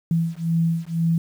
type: beating tone pair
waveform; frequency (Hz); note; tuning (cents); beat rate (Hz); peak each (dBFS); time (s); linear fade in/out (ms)
sine; 164.81 / 166.81; E3 / E3; 0 / +21; 2; -22; 0.11-1.18; 2
effects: 8-bit